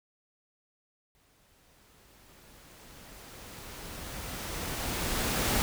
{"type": "noise with exponential growth", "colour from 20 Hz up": "pink", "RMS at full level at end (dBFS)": -27, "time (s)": [1.15, 5.62], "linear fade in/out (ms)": 0, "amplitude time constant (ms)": 970, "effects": []}